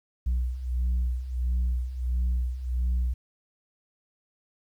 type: beating tone pair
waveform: sine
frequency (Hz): 60.6 / 62.1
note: B1 / B1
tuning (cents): -32 / +10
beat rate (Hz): 1.5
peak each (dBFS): -28 / -24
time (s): 0.26-3.14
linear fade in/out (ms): 10
effects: tanh soft clip ceiling -21 dBFS + 10-bit